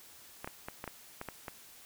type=clicks; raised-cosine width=0.5 ms; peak=-24 dBFS; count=8; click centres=0.445 / 0.475 / 0.685 / 0.841 / 0.877 / 1.214 / 1.287 / 1.482 s; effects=white hiss -55 dBFS RMS until 1.85 s